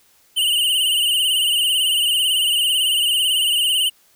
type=tone with vibrato; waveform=square; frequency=2944 Hz; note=F#7; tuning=9 cents flat; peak=-16 dBFS; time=0.36-3.9 s; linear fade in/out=20 ms; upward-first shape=sine; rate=18 Hz; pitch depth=82 cents each way; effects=white hiss -56 dBFS RMS until 4.15 s